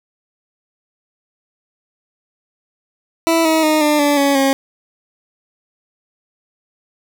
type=tone with pitch steps; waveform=20% pulse; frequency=329.6 / 319.1 / 309 / 299.1 / 289.6 / 280.4 / 271.5 Hz; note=E4 / D#4 / D#4 / D4 / D4 / C#4 / C#4; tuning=0 / +44 / -12 / +32 / -24 / +20 / -36 cents; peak=-7 dBFS; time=3.27-4.53 s; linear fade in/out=0 ms; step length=180 ms; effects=none